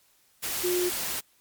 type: tone in noise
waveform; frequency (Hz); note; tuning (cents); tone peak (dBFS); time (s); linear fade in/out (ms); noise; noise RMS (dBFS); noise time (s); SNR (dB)
sine; 357.8; F4; +42; -24; 0.63-0.9; 20; white; -31; 0.42-1.21; +4
effects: white hiss -64 dBFS RMS until 1.4 s + MP3 96 kbps